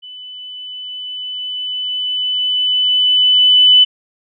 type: tone with level ramp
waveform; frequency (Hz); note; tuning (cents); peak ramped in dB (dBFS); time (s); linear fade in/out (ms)
sine; 2998; F#7; +22; -31 to -4; 0.02-3.85; 20
effects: none